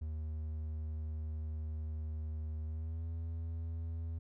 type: tone with pitch glide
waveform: triangle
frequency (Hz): 77.78 to 82.07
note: D#2 to E2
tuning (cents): 0 to -7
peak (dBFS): -35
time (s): 0.01-4.19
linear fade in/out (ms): 10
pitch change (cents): +93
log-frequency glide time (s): 2.64-3.04
effects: none